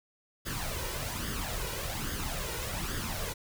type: noise with flanger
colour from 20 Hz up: pink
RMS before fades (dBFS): -35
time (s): 0.45-3.34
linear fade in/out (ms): 20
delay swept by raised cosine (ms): 0.6 to 2.1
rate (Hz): 1.2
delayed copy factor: +0.6
effects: none